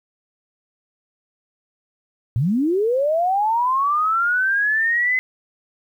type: linear sweep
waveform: sine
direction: up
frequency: 103.83 to 2050 Hz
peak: -16 dBFS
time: 2.36-5.19 s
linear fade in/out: 0 ms
effects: 9-bit